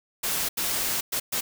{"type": "noise bursts at uneven times", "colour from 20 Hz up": "white", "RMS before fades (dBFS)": -27, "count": 4, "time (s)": [[0.23, 0.49], [0.57, 1.01], [1.12, 1.2], [1.32, 1.41]], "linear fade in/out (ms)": 10, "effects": []}